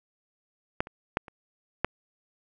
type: clicks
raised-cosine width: 0.5 ms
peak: -10 / -27 / -9 / -29 / -8 dBFS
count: 5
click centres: 0.805 / 0.871 / 1.171 / 1.282 / 1.846 s
effects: none